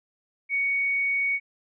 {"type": "tone", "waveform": "sine", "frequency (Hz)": 2233, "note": "C#7", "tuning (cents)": 12, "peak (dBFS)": -22, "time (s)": [0.49, 1.4], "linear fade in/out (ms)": 50, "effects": []}